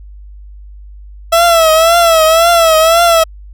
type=tone with vibrato; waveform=30% pulse; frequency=659.3 Hz; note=E5; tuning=in tune; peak=-3 dBFS; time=1.32-3.24 s; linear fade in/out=10 ms; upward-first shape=triangle; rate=1.9 Hz; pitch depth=88 cents each way; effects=added 50 Hz sine -30 dBFS peak until 3.53 s